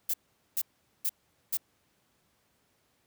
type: noise bursts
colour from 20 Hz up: violet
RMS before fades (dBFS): -29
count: 4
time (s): 0.09-1.572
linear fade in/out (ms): 5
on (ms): 48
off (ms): 430
effects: pink hiss -71 dBFS RMS until 3.06 s + high-pass 80 Hz 12 dB/octave